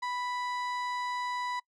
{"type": "tone", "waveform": "35% pulse", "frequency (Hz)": 987.8, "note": "B5", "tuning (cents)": 0, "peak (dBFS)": -30, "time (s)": [0.02, 1.6], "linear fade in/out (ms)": 10, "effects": ["noise-tail reverb RT60 0.1 s tail -24 dB re dry", "low-pass 5000 Hz 12 dB/octave"]}